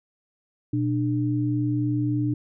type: tone pair together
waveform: sine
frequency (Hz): 121.75 / 298.4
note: B2 / D4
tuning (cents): -24 / +28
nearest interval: octave + major third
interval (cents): 1552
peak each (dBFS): -24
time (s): 0.73-2.34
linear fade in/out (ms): 5
effects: none